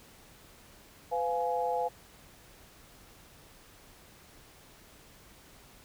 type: chord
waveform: sine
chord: F diminished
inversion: second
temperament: just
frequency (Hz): 502.9 / 698.5 / 838.1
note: Cb5 / F5 / Ab5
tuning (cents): +31 / 0 / +16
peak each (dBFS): -32 / -33 / -32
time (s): 1.11-1.89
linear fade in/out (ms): 20
effects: pink hiss -56 dBFS RMS until 5.84 s